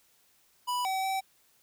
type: tone with pitch steps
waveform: square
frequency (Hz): 986 / 763 / 769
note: B5 / G5 / G5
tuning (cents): -3 / -47 / -33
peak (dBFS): -29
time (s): 0.67-1.21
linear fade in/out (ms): 20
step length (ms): 180
effects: white hiss -66 dBFS RMS until 1.62 s